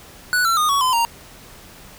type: tone with pitch steps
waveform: square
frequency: 1478 / 1347.5 / 1228.6 / 1120.1 / 1021.2 / 931.1 Hz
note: F#6 / E6 / D#6 / C#6 / C6 / A#5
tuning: -2 / +38 / -22 / +18 / -42 / -2 cents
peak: -16 dBFS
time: 0.33-1.05 s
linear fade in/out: 0 ms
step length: 120 ms
effects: pink hiss -43 dBFS RMS until 1.98 s